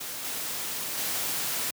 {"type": "noise with level steps", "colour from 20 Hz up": "white", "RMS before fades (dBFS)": [-36, -33, -30], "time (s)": [0, 1.71], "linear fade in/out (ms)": 10, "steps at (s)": [0.24, 0.97], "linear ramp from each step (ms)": 10, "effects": ["high-pass 100 Hz 12 dB/octave"]}